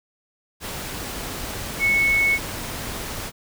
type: tone in noise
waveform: sine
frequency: 2205 Hz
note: C#7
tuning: 10 cents flat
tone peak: -16 dBFS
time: 1.79-2.39 s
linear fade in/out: 50 ms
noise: pink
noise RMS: -31 dBFS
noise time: 0.6-3.32 s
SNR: +12 dB
effects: none